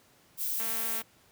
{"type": "noise", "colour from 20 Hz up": "violet", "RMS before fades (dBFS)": -32, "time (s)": [0.37, 1.03], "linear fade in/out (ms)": 50}
{"type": "click train", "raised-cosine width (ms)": 0.3, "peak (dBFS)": -26, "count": 95, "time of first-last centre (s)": [0.6, 1.016], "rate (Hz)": 226}
{"effects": ["pink hiss -62 dBFS RMS until 1.31 s", "high-pass 80 Hz 12 dB/octave"]}